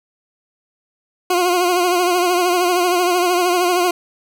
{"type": "tone with vibrato", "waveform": "20% pulse", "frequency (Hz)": 356.5, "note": "F4", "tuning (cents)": 36, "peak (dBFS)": -9, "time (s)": [1.3, 3.91], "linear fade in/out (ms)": 5, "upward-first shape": "triangle", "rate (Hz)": 13, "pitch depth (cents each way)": 63, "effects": []}